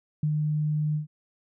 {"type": "tone with ADSR envelope", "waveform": "sine", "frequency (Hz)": 151.6, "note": "D#3", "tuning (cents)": -45, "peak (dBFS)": -21, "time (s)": [0.23, 1.07], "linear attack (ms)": 3, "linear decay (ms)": 69, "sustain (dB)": -2, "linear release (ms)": 120, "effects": []}